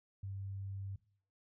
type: tone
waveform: sine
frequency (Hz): 97.8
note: G2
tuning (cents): -4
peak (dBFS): -40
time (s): 0.23-0.96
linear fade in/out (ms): 5
effects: noise-tail reverb RT60 0.5 s tail -19 dB re dry